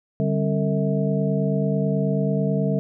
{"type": "tone cluster", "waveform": "sine", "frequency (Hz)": [146.8, 196, 266.8, 452.2, 645], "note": ["D3", "G3", "C4", "A4", "E5"], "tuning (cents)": [0, 0, 34, 47, -38], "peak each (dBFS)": [-23, -23, -30, -27, -29], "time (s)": [0.2, 2.79], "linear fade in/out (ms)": 0, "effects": []}